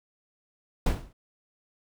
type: noise with exponential decay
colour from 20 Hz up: brown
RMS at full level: -19 dBFS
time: 0.86-1.13 s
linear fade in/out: 5 ms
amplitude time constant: 58 ms
effects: none